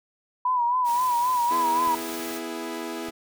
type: tone with vibrato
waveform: sine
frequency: 980 Hz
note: B5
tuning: 14 cents flat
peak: -20 dBFS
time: 0.45-1.95 s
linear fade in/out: 5 ms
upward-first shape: sine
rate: 3.8 Hz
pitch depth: 66 cents each way
type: noise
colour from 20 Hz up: white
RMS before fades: -38 dBFS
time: 0.84-2.41 s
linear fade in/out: 50 ms
type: chord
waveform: sawtooth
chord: E major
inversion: second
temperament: equal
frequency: 246.9 / 329.6 / 415.3 Hz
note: B3 / E4 / G#4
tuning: 0 / 0 / 0 cents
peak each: -33 / -29 / -33 dBFS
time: 1.5-3.11 s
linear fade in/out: 20 ms
type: clicks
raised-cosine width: 2 ms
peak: -29 dBFS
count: 2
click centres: 1.875 / 3.086 s
effects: none